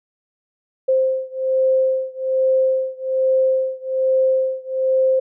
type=beating tone pair; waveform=sine; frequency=523.3 / 524.5 Hz; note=C5 / C5; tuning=0 / +4 cents; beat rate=1.2 Hz; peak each=-18 / -19 dBFS; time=0.88-5.2 s; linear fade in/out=10 ms; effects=none

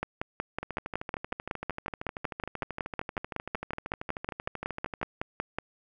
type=two click trains; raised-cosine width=0.5 ms; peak=-20 / -15 dBFS; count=58 / 31; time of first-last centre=0.63-5.015 / 0.03-5.586 s; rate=13 / 5.4 Hz; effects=none

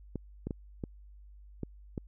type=clicks; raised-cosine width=3 ms; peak=-22 dBFS; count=6; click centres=0.157 / 0.47 / 0.508 / 0.838 / 1.633 / 1.978 s; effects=added 50 Hz sine -50 dBFS peak until 2.07 s

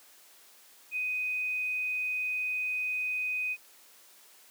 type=tone; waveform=sine; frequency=2500 Hz; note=D#7; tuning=8 cents sharp; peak=-29 dBFS; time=0.91-3.57 s; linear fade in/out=50 ms; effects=white hiss -57 dBFS RMS until 4.5 s + high-pass 300 Hz 12 dB/octave

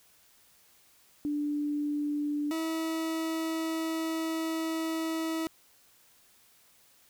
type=tone pair in turn; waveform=sine / 40% pulse; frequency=293.7 / 323.1 Hz; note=D4 / E4; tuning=0 / -35 cents; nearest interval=major second; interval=165 cents; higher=second; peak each=-28 / -29 dBFS; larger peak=first; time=1.25-2.51 / 2.51-5.47 s; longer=second; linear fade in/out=0 ms; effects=white hiss -62 dBFS RMS until 7.09 s

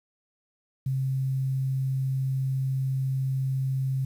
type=tone with quantisation; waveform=sine; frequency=133 Hz; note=C3; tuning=29 cents sharp; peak=-24 dBFS; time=0.86-4.05 s; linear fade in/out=5 ms; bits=9; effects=none

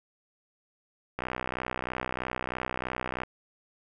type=click train; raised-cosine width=0.5 ms; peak=-16 dBFS; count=130; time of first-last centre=1.19-3.234 s; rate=63.1 Hz; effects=none

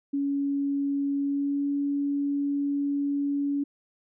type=tone with pitch glide; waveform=sine; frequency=280.6 to 283.5 Hz; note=C#4 to C#4; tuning=+21 to +39 cents; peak=-24 dBFS; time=0.13-3.64 s; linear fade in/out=10 ms; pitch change=+18 cents; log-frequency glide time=1.18-1.69 s; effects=none

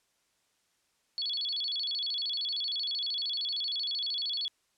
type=tone with vibrato; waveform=sine; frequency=3862 Hz; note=B7; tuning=39 cents flat; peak=-30 dBFS; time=1.18-4.48 s; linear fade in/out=0 ms; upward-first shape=square; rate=13 Hz; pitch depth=230 cents each way; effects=white hiss -73 dBFS RMS until 4.77 s + low-pass 9000 Hz 12 dB/octave

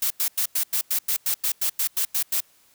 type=noise bursts; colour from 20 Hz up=blue; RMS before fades=-23 dBFS; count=14; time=0.02-2.405 s; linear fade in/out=5 ms; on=84 ms; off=93 ms; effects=white hiss -59 dBFS RMS until 2.74 s

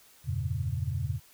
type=chord; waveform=sine; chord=E diminished seventh; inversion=none; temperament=equal with one note detuned; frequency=84.19 / 98 / 116.54 / 138.59 Hz; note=E2 / G2 / Bb2 / Db3; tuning=+37 / 0 / 0 / 0 cents; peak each=-34 dBFS; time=0.24-1.2 s; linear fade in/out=50 ms; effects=white hiss -58 dBFS RMS until 1.33 s

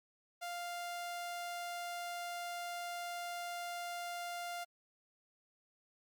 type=tone; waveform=sawtooth; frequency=698.5 Hz; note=F5; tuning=in tune; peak=-36 dBFS; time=0.41-4.65 s; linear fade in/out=20 ms; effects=MP3 96 kbps

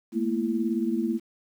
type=tone cluster; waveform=sine; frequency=218.9 / 237.2 / 334.1 Hz; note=A3 / A#3 / E4; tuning=-9 / +30 / +23 cents; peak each=-28 dBFS; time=0.12-1.2 s; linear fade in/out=50 ms; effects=9-bit

